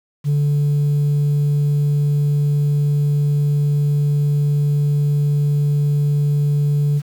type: tone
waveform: sine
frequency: 145.3 Hz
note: D3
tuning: 18 cents flat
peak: -11 dBFS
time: 0.24-7.02 s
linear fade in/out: 50 ms
effects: tanh soft clip ceiling -13 dBFS + 7-bit

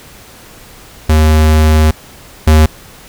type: tone pair in turn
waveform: square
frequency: 77.78 / 77.78 Hz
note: D#2 / D#2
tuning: 0 / 0 cents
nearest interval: unison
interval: 0 cents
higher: neither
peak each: -6 / -4 dBFS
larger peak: second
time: 1.09-1.91 / 2.47-2.66 s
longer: first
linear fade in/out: 5 ms
effects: pink hiss -37 dBFS RMS until 3.08 s

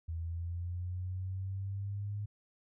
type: linear sweep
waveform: sine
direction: up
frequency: 81.6 to 103.83 Hz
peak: -35 dBFS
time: 0.08-2.26 s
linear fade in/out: 10 ms
effects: none

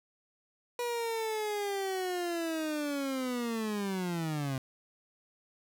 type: linear sweep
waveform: 30% pulse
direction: down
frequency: 486.1 to 130 Hz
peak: -29 dBFS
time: 0.79-4.58 s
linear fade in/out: 2 ms
effects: none

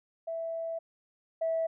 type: tone pair in turn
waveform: sine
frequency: 659.3 / 653.2 Hz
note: E5 / E5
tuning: 0 / -16 cents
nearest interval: unison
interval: 16 cents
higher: first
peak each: -32 / -26 dBFS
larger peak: second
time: 0.27-0.79 / 1.41-1.67 s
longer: first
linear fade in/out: 10 ms
effects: tanh soft clip ceiling -22 dBFS

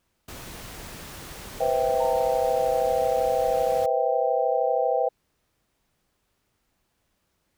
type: noise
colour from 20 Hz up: pink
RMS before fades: -40 dBFS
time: 0.28-3.86 s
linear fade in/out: 5 ms
type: chord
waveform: sine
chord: C major seventh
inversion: third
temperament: just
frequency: 490.5 / 523.3 / 654.1 / 784.9 Hz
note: B4 / C5 / E5 / G5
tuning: -12 / 0 / -14 / +2 cents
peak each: -26 dBFS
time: 1.6-5.09 s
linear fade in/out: 10 ms
type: tone with exponential decay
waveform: sine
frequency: 914 Hz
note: A#5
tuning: 34 cents flat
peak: -28 dBFS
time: 2-3.38 s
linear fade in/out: 5 ms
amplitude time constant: 300 ms
effects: pink hiss -73 dBFS RMS until 7.57 s

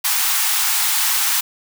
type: high-pass noise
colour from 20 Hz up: white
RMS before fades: -18 dBFS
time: 0.04-1.41 s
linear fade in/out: 10 ms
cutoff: 760 Hz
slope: 96 dB/octave
effects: none

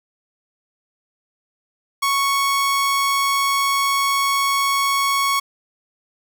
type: tone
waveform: sawtooth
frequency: 1108 Hz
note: C#6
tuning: 1 cent flat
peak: -13 dBFS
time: 2.02-5.4 s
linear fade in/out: 10 ms
effects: none

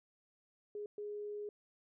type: tone bursts at uneven times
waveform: sine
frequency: 415.3 Hz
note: G#4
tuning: in tune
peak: -40 dBFS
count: 2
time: 0.75-0.86 / 0.98-1.49 s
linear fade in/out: 2 ms
effects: none

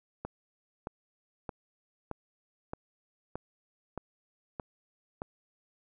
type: click train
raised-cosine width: 1 ms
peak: -22 dBFS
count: 9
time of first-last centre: 0.25-5.219 s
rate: 1.61 Hz
effects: none

